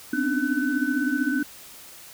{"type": "tone cluster", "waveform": "sine", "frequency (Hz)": [251.4, 264.3, 284.4, 300.1, 1507], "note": ["B3", "C4", "C#4", "D4", "F#6"], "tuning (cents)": [31, 18, 45, 38, 31], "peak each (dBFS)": -28, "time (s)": [0.13, 1.43], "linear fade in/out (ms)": 5, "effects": ["white hiss -45 dBFS RMS until 2.13 s"]}